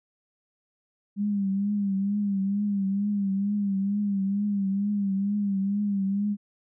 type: tone with vibrato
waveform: sine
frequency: 200 Hz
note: G3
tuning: 35 cents sharp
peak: -23 dBFS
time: 1.16-6.37 s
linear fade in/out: 50 ms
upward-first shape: triangle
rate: 2.2 Hz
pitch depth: 72 cents each way
effects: none